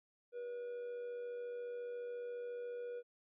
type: tone with amplitude modulation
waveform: triangle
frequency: 483.5 Hz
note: B4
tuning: 37 cents flat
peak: -38 dBFS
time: 0.32-3.03 s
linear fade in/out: 50 ms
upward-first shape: sine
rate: 94.3 Hz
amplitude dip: 35%
effects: resampled to 8000 Hz